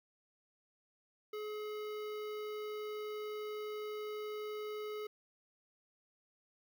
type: tone with notch filter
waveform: square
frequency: 424.1 Hz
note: G#4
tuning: 36 cents sharp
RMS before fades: -42 dBFS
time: 1.33-5.07 s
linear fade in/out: 5 ms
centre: 8200 Hz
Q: 0.64
effects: 13-bit